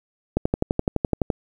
click train, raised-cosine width 2 ms, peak -6 dBFS, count 12, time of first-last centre 0.37-1.302 s, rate 11.8 Hz, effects 8-bit

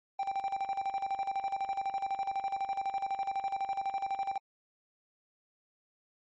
triangle tone with tremolo, 784 Hz, G5, in tune, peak -27 dBFS, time 0.19-4.38 s, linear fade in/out 5 ms, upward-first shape square, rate 12 Hz, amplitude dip 70%, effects MP3 32 kbps

